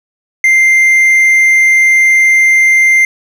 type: tone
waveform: triangle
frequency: 2093 Hz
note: C7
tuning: in tune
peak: -3 dBFS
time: 0.44-3.05 s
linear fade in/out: 2 ms
effects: none